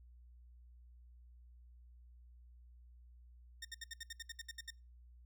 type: tone bursts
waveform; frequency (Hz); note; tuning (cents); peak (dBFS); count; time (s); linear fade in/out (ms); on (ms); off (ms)
15% pulse; 1830; A#6; -32; -38; 12; 3.62-4.705; 5; 29; 67
effects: noise-tail reverb RT60 0.3 s tail -24 dB re dry + added 60 Hz sine -57 dBFS peak until 5.25 s